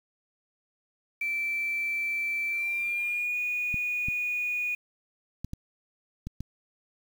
sine tone with pitch glide, 2334 to 2460 Hz, D7 to D#7, -11 to -20 cents, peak -27 dBFS, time 1.21-4.75 s, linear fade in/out 5 ms, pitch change +91 cents, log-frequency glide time 2.48-3.37 s
clicks, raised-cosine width 5 ms, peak -22 dBFS, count 6, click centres 3.743 / 4.085 / 5.446 / 5.534 / 6.27 / 6.406 s
effects 8-bit

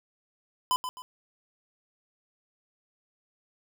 square tone with echo, 1010 Hz, B5, 39 cents sharp, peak -23 dBFS, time 0.71-0.76 s, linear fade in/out 0 ms, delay 130 ms, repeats 2, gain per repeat -9 dB, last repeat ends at 1.02 s, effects none

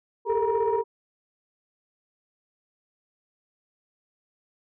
sine tone cluster, 402.9 / 442.4 / 458.6 / 949 Hz, G4 / A4 / A#4 / A#5, +48 / +9 / -28 / +31 cents, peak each -26 dBFS, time 0.25-0.84 s, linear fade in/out 50 ms, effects tanh soft clip ceiling -15 dBFS

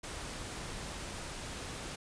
pink noise, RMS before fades -42 dBFS, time 0.03-1.96 s, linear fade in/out 10 ms, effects resampled to 22050 Hz

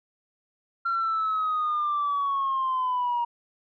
sine linear sweep, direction down, 1373 to 944 Hz, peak -22 dBFS, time 0.85-3.25 s, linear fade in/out 10 ms, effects tanh soft clip ceiling -20 dBFS

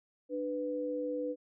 sine tone pair together, 297.6 / 496.3 Hz, D4 / B4, +23 / +8 cents, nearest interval major sixth, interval 885 cents, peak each -37 / -34 dBFS, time 0.29-1.36 s, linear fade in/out 50 ms, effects none

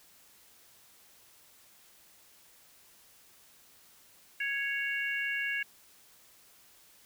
harmonic tone, 554.4 Hz, C#5, in tune, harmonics 3 / 4 / 5, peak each -33 / -35 / -37 dBFS, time 4.4-5.63 s, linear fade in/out 5 ms, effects white hiss -60 dBFS RMS until 7.05 s

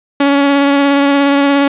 sawtooth tone with vibrato, 281.1 Hz, C#4, 24 cents sharp, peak -4 dBFS, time 0.2-1.68 s, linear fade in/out 5 ms, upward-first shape sine, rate 17 Hz, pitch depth 16 cents each way, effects resampled to 8000 Hz + 7-bit

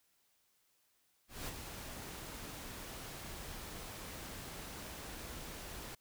pink noise with ADSR envelope, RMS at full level -41 dBFS, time 1.28-5.95 s, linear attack 200 ms, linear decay 25 ms, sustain -6 dB, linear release 4 ms, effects white hiss -75 dBFS RMS until 6 s

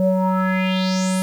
square tone with low-pass filter sweep, 187 Hz, F#3, 19 cents sharp, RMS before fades -19 dBFS, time 0-1.22 s, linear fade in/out 0 ms, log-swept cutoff 480 to 11000 Hz, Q 4.2, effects 8-bit

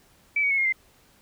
sine tone with pitch steps, 2307 / 2249 / 2193 / 2138 / 2084 Hz, D7 / C#7 / C#7 / C7 / C7, -31 / +24 / -19 / +37 / -7 cents, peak -20 dBFS, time 0.36-0.725 s, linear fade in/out 5 ms, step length 73 ms, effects pink hiss -59 dBFS RMS until 1.21 s

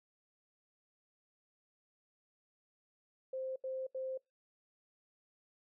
sine tone bursts, 523.3 Hz, C5, in tune, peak -37 dBFS, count 3, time 3.33-4.176 s, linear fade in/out 5 ms, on 230 ms, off 78 ms, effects noise-tail reverb RT60 0.2 s tail -25 dB re dry

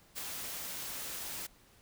white noise with ADSR envelope, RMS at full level -38 dBFS, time 0.15-1.47 s, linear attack 31 ms, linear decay 12 ms, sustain -3 dB, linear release 10 ms, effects pink hiss -63 dBFS RMS until 1.81 s

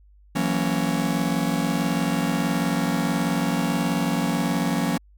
45% pulse chord, F# dominant seventh, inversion third, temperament just, 166.5 / 185 / 231.2 / 277.5 Hz, E3 / F#3 / A#3 / C#4, +18 / 0 / -14 / +2 cents, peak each -27 dBFS, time 0.35-4.98 s, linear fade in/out 10 ms, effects added 50 Hz sine -50 dBFS peak until 5.17 s

